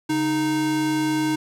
square tone pair together, 139.9 / 309.8 Hz, C#3 / D#4, +16 / -7 cents, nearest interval octave + major second, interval 1377 cents, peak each -32 / -21 dBFS, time 0.09-1.36 s, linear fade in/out 10 ms, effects low-pass 12000 Hz 12 dB/octave + 9-bit

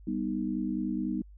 sine chord, G augmented, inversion none, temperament equal with one note detuned, 197.02 / 246.9 / 311.1 Hz, G3 / B3 / D#4, +9 / 0 / 0 cents, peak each -33 dBFS, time 0.07-1.22 s, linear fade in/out 5 ms, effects added 50 Hz sine -48 dBFS peak until 1.37 s

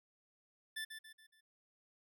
25% pulse tone with echo, 1760 Hz, A6, in tune, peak -36 dBFS, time 0.76-0.85 s, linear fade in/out 10 ms, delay 140 ms, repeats 4, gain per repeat -7 dB, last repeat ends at 1.41 s, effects none

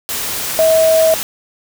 sine tone in noise, 643 Hz, E5, 43 cents flat, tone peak -8 dBFS, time 0.59-1.14 s, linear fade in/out 0 ms, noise white, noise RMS -21 dBFS, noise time 0.09-1.23 s, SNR +10 dB, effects none

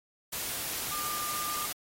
sine tone in noise, 1200 Hz, D6, 37 cents sharp, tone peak -37 dBFS, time 0.91-1.66 s, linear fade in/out 10 ms, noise white, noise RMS -35 dBFS, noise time 0.32-1.73 s, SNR -5 dB, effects AAC 48 kbps

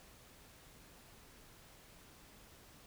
silence, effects pink hiss -60 dBFS RMS until 2.86 s

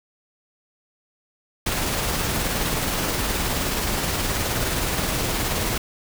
pink noise with tremolo, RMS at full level -23 dBFS, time 1.66-5.78 s, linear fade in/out 5 ms, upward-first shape sine, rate 19 Hz, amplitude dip 25%, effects none

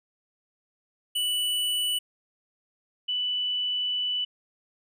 square / sine tone pair in turn, 2964 / 2977 Hz, F#7 / F#7, +2 / +10 cents, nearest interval unison, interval 8 cents, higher second, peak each -25 dBFS, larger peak neither, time 1.15-1.99 / 3.08-4.25 s, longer second, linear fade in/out 10 ms, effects none

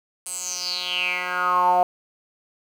10% pulse tone with band-pass filter sweep, 180 Hz, F#3, 47 cents flat, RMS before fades -23 dBFS, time 0.26-1.83 s, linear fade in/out 2 ms, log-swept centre 9300 to 710 Hz, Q 7.1, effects 8-bit

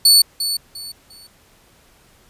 sawtooth tone with echo, 4458 Hz, C#8, 9 cents sharp, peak -5 dBFS, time 0.05-0.22 s, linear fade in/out 5 ms, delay 350 ms, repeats 3, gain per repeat -11 dB, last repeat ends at 1.27 s, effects pink hiss -53 dBFS RMS until 2.29 s + resampled to 32000 Hz

